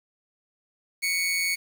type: tone with amplitude modulation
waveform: sawtooth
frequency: 2221 Hz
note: C#7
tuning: 3 cents sharp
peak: -18 dBFS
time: 1.02-1.56 s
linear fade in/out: 20 ms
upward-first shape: sine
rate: 175 Hz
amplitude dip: 50%
effects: 8-bit